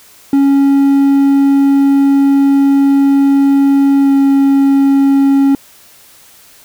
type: tone with pitch glide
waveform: triangle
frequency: 277.1 to 275.3 Hz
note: C#4 to C#4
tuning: -1 to -12 cents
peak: -4 dBFS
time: 0.33-5.55 s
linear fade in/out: 2 ms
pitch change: -11 cents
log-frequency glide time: 4.02-4.1 s
effects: white hiss -42 dBFS RMS until 6.64 s